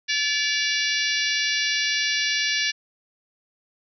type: harmonic tone with a mistuned harmonic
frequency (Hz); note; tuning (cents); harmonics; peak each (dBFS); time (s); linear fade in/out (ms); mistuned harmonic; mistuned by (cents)
577; D5; -31; 3 / 4 / 5 / 6 / 7 / 8 / 9 / 10; -27 / -28 / -29 / -30 / -30 / -31 / -32 / -32; 0.08-2.72; 20; 5; -35
effects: none

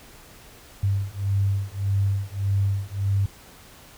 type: beating tone pair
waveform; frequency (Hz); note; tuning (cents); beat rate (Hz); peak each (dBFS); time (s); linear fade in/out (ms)
sine; 98 / 99.7; G2 / G2; 0 / +30; 1.7; -24; 0.83-3.26; 5
effects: pink hiss -48 dBFS RMS until 3.97 s

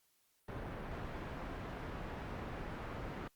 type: low-pass noise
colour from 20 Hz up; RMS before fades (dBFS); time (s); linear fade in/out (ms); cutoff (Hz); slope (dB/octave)
pink; -44; 0.48-3.28; 5; 1700; 12
effects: white hiss -75 dBFS RMS until 3.35 s + Opus 48 kbps

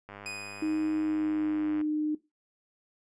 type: click train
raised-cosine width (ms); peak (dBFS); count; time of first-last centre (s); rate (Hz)
0.5; -29; 175; 0.09-1.813; 101
type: tone with exponential decay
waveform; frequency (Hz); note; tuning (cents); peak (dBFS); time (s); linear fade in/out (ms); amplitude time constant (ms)
sawtooth; 2489; D#7; 0; -31; 0.26-1.69; 1; 310
type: tone with pitch glide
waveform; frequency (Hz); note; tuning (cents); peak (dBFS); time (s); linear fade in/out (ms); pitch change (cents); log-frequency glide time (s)
sine; 311.1 to 304.2; D#4 to D#4; 0 to -39; -26; 0.62-2.15; 5; -39; 1-1.82
effects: noise-tail reverb RT60 0.2 s tail -17 dB re dry + resampled to 22050 Hz

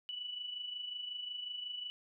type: tone with amplitude modulation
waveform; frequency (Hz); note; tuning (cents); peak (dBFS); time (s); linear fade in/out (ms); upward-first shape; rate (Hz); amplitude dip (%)
sine; 2960; F#7; 0; -37; 0.09-1.9; 0; sine; 25.5; 55
effects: none

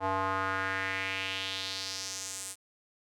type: tone with band-pass filter sweep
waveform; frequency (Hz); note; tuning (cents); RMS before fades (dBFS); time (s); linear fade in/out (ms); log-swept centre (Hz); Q
square; 95.7; G2; -41; -34; 0-2.56; 50; 870 to 9000; 2.7
effects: none

